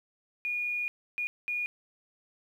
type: tone bursts at uneven times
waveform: sine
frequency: 2442 Hz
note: D#7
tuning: 33 cents flat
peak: -29 dBFS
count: 3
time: 0.45-0.88 / 1.18-1.27 / 1.48-1.66 s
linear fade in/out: 0 ms
effects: 10-bit